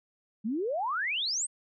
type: exponential sweep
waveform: sine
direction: up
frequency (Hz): 200.2 to 8820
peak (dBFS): -28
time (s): 0.44-1.47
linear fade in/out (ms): 20
effects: none